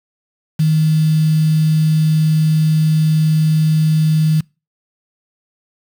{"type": "tone with quantisation", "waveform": "sine", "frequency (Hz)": 156.5, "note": "D#3", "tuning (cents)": 10, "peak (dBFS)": -10, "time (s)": [0.59, 4.41], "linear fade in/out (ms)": 10, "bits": 5, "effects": ["noise-tail reverb RT60 0.3 s tail -26 dB re dry"]}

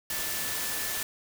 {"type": "tone in noise", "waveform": "sine", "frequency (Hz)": 1753, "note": "A6", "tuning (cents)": -7, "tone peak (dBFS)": -41, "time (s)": [0.1, 1.03], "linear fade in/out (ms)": 2, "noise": "white", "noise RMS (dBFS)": -32, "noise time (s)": [0.1, 1.03], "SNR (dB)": -12, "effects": []}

